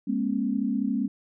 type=tone cluster; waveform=sine; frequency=205.7 / 236.4 / 271 Hz; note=G#3 / A#3 / C#4; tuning=-16 / +24 / -39 cents; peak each=-28 dBFS; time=0.07-1.08 s; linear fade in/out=10 ms; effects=none